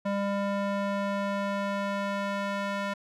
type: tone with band-pass filter sweep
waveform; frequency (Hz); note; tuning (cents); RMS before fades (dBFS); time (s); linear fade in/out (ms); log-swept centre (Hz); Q
square; 200; G3; +35; -30; 0.05-2.94; 10; 670 to 1300; 0.73
effects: none